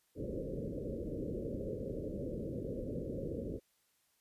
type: low-pass noise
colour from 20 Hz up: white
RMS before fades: -40 dBFS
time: 0.15-3.6 s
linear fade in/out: 50 ms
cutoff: 560 Hz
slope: 96 dB/octave
effects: white hiss -75 dBFS RMS until 4.2 s + resampled to 32000 Hz